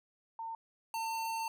sine / square tone pair in turn, 906 / 901.5 Hz, A#5 / A5, -50 / +42 cents, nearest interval unison, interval 8 cents, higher first, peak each -38 / -35 dBFS, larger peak second, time 0.39-0.55 / 0.94-1.48 s, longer second, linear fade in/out 2 ms, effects none

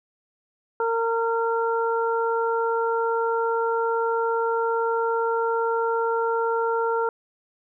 harmonic tone, 458.8 Hz, A#4, 28 cents flat, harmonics 1 / 2 / 3, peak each -23 / -26 / -28 dBFS, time 0.8-7.09 s, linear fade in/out 2 ms, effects none

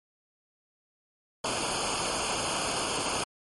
pink noise with comb filter, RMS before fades -30 dBFS, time 1.44-3.24 s, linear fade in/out 5 ms, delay 0.52 ms, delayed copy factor -0.85, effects MP3 48 kbps

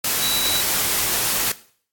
sine tone in noise, 3923 Hz, B7, 12 cents flat, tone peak -23 dBFS, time 0.22-0.61 s, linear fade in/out 5 ms, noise white, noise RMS -21 dBFS, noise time 0.04-1.52 s, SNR -5 dB, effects noise-tail reverb RT60 0.5 s tail -17 dB re dry + AAC 64 kbps

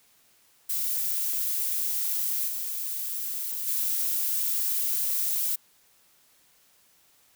violet noise with level steps, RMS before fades -28 / -32 / -27 dBFS, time 0.69-5.56 s, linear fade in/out 10 ms, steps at 2.47 / 3.66 s, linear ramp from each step 20 ms, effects white hiss -62 dBFS RMS until 7.35 s

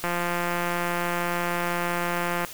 click train, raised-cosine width 0.5 ms, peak -12 dBFS, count 420, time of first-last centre 0.04-2.448 s, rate 174 Hz, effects white hiss -40 dBFS RMS until 2.53 s

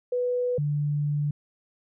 sine tone pair in turn, 493.7 / 146.78 Hz, B4 / D3, -1 / -1 cents, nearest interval octave + major sixth, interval 2100 cents, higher first, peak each -23 dBFS, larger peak neither, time 0.12-0.58 / 0.58-1.31 s, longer second, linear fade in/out 5 ms, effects none

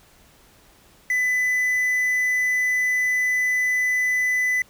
triangle tone with quantisation, 2000 Hz, B6, 21 cents sharp, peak -17 dBFS, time 1.1-4.62 s, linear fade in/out 2 ms, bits 7, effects pink hiss -54 dBFS RMS until 4.69 s

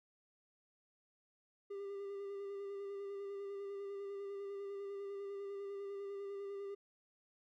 triangle tone with vibrato, 398.7 Hz, G4, 29 cents sharp, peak -40 dBFS, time 1.7-6.75 s, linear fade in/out 10 ms, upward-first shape square, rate 10 Hz, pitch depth 18 cents each way, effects none

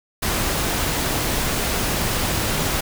pink noise, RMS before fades -22 dBFS, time 0.22-2.81 s, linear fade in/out 10 ms, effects none

